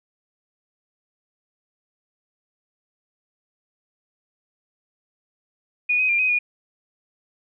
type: tone with pitch steps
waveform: sine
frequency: 2459 / 2517 / 2391 / 2516 / 2444 Hz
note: D#7 / D#7 / D7 / D#7 / D#7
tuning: -21 / +19 / +30 / +19 / -32 cents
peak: -17 dBFS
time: 5.89-6.39 s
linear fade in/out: 10 ms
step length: 100 ms
effects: none